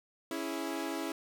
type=chord; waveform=sawtooth; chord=C# minor; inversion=none; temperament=equal; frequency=277.2 / 329.6 / 415.3 Hz; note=C#4 / E4 / G#4; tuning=0 / 0 / 0 cents; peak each=-35 / -33 / -39 dBFS; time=0.31-1.12 s; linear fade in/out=2 ms; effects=none